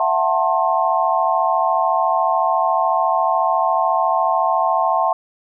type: chord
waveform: sine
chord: F# half-diminished seventh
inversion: third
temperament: just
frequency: 666 / 740 / 888 / 1065.6 Hz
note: E5 / F#5 / A5 / C6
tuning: +18 / 0 / +16 / +31 cents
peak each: -20 dBFS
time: 0-5.13 s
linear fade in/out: 2 ms
effects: none